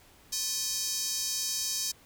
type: tone with high-pass filter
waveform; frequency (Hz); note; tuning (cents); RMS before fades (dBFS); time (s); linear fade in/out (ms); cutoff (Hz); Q
square; 350.5; F4; +6; -32; 0.32-1.92; 10; 5500; 2.7
effects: pink hiss -58 dBFS RMS until 2.05 s